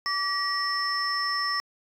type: tone cluster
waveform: sine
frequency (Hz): 1153 / 1912 / 5320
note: D6 / A#6 / E8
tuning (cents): -32 / +43 / +15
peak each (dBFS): -28 / -29 / -28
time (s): 0.06-1.6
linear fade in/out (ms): 0
effects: tanh soft clip ceiling -18 dBFS